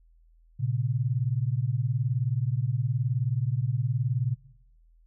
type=beating tone pair; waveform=sine; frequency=115.7 / 134.7 Hz; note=A#2 / C#3; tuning=-13 / -49 cents; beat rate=19 Hz; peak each=-27 dBFS; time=0.59-4.35 s; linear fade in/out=20 ms; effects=noise-tail reverb RT60 0.8 s tail -20 dB re dry + added 41 Hz sine -56 dBFS peak until 5.06 s